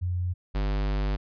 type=tone pair in turn; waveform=sine / square; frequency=89.5 / 49.93 Hz; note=F2 / G1; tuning=+43 / +33 cents; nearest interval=minor seventh; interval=1010 cents; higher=first; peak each=-25 dBFS; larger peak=neither; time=0.01-0.34 / 0.54-1.17 s; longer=second; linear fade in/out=20 ms; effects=resampled to 11025 Hz